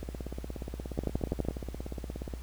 two click trains, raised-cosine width 2 ms, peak -24 / -16 dBFS, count 40 / 7, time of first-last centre 0.03-2.338 / 0.99-1.486 s, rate 16.9 / 12.1 Hz, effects added 60 Hz sine -39 dBFS peak until 2.42 s + pink hiss -54 dBFS RMS until 2.42 s

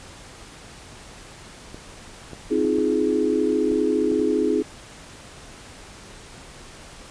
clicks, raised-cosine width 2 ms, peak -23 dBFS, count 7, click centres 1.745 / 2.333 / 2.65 / 2.785 / 3.716 / 4.117 / 4.195 s
sine chord, F minor seventh, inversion second, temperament just, 261.9 / 314.3 / 349.2 / 419.1 Hz, C4 / Eb4 / F4 / Ab4, +2 / +18 / 0 / +16 cents, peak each -25 / -23 / -26 / -22 dBFS, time 2.5-4.63 s, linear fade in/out 20 ms
effects pink hiss -43 dBFS RMS until 7.1 s + resampled to 22050 Hz

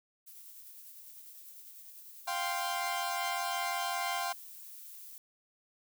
violet noise with tremolo, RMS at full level -50 dBFS, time 0.26-2.69 s, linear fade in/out 20 ms, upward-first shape sine, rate 10 Hz, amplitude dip 30%
sawtooth chord, F suspended second, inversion none, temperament equal, 698.5 / 784 / 1046.5 Hz, F5 / G5 / C6, 0 / 0 / 0 cents, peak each -33 dBFS, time 2.27-4.33 s, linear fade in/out 10 ms
violet noise, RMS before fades -49 dBFS, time 2.4-5.18 s, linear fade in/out 0 ms
effects none

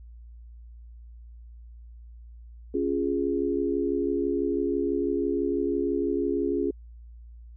sine chord, Db major, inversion none, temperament equal, 277.2 / 349.2 / 415.3 Hz, Db4 / F4 / Ab4, 0 / 0 / 0 cents, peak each -28 dBFS, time 2.74-6.71 s, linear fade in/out 5 ms, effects added 58 Hz sine -43 dBFS peak until 7.56 s

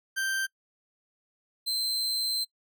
40% pulse tone pair in turn, 1568 / 4105 Hz, G6 / C8, 0 / -34 cents, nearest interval octave + perfect fourth, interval 1666 cents, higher second, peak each -26 dBFS, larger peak neither, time 0.16-0.47 / 1.66-2.45 s, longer second, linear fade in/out 20 ms, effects noise-tail reverb RT60 0.1 s tail -24 dB re dry

